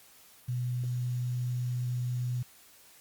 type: tone with quantisation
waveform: sine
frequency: 123.8 Hz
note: B2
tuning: 5 cents sharp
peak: -29 dBFS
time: 0.48-2.43 s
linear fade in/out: 10 ms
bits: 9
effects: white hiss -57 dBFS RMS until 3 s + Opus 48 kbps